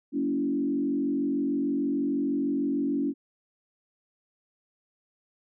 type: tone with frequency modulation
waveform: sine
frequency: 282.4 Hz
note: C#4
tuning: 32 cents sharp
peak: -24 dBFS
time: 0.12-3.14 s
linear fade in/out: 50 ms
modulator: 46.4 Hz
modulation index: 1
effects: none